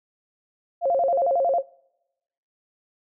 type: tone with vibrato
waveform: sine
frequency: 612 Hz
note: D#5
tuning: 29 cents flat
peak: -18 dBFS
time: 0.81-1.63 s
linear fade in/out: 50 ms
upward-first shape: square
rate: 11 Hz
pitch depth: 210 cents each way
effects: noise-tail reverb RT60 0.9 s tail -25 dB re dry